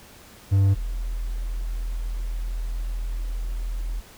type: tone pair in turn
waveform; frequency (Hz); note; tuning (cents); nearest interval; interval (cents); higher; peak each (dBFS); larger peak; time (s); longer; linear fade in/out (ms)
triangle / sine; 98 / 41.35; G2 / E1; 0 / +6; octave + minor third; 1494; first; -13 / -25; first; 0.51-0.75 / 0.75-4.01; second; 20
effects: pink hiss -48 dBFS RMS until 4.17 s